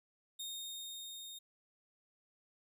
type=tone with level ramp; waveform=sawtooth; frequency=3691 Hz; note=A#7; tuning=18 cents flat; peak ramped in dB=-38 to -44 dBFS; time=0.39-1.39 s; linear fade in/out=10 ms; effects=none